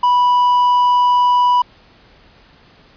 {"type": "tone", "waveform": "triangle", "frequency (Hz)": 984, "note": "B5", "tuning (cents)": -7, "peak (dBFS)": -8, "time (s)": [0.03, 1.62], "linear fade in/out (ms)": 5, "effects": ["pink hiss -48 dBFS RMS until 2.96 s", "resampled to 11025 Hz"]}